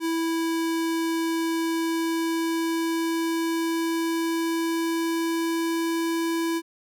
square tone with pitch glide, 329 to 331.5 Hz, E4 to E4, -3 to +10 cents, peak -24 dBFS, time 0-6.62 s, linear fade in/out 50 ms, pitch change +13 cents, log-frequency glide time 1.59-6.29 s, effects none

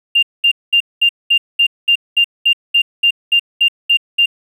triangle tone bursts, 2794 Hz, F7, in tune, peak -4 dBFS, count 15, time 0.15-4.26 s, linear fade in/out 10 ms, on 78 ms, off 210 ms, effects tanh soft clip ceiling -6 dBFS

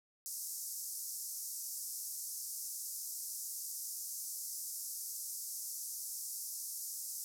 white band-pass noise, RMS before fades -43 dBFS, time 0.26-7.24 s, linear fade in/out 0 ms, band 5200 to 14000 Hz, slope 48 dB/octave, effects none

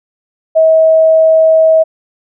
sine tone, 641 Hz, E5, 49 cents flat, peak -4 dBFS, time 0.55-1.84 s, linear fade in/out 20 ms, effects none

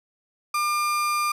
35% pulse tone, 1200 Hz, D6, 37 cents sharp, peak -20 dBFS, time 0.54-1.32 s, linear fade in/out 5 ms, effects resampled to 32000 Hz + 9-bit

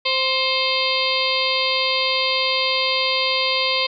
harmonic tone with a mistuned harmonic, 523.3 Hz, C5, in tune, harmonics 1 / 2 / 4 / 5 / 6 / 7 / 8 / 9, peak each -26 / -26 / -26 / -26 / -26 / -26 / -26 / -26 dBFS, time 0.05-3.87 s, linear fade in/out 10 ms, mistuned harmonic 4, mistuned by +29 cents, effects none

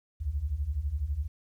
sine beating tone pair, 64.6 / 76.6 Hz, C2 / D#2, -21 / -27 cents, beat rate 12 Hz, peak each -33 / -30 dBFS, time 0.2-1.28 s, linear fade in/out 20 ms, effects 11-bit

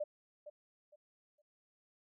sine tone with echo, 596 Hz, D5, 25 cents sharp, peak -34 dBFS, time 0-0.04 s, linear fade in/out 10 ms, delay 460 ms, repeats 3, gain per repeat -12 dB, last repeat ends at 1.42 s, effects none

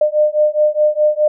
sine beating tone pair, 602 / 606.8 Hz, D5 / D#5, +43 / -44 cents, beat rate 4.8 Hz, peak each -14 dBFS, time 0.01-1.28 s, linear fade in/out 5 ms, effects none

